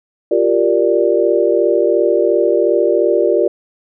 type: chord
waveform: sine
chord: G minor seventh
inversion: third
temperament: equal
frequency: 349.2 / 392 / 466.2 / 587.3 Hz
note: F4 / G4 / Bb4 / D5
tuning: 0 / 0 / 0 / 0 cents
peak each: -16 dBFS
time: 0.31-3.48 s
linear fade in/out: 5 ms
effects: none